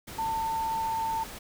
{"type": "tone in noise", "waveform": "sine", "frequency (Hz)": 896, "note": "A5", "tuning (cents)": 31, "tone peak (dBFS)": -27, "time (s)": [0.18, 1.24], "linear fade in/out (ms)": 10, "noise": "pink", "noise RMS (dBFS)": -42, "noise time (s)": [0.07, 1.39], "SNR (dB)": 12, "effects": []}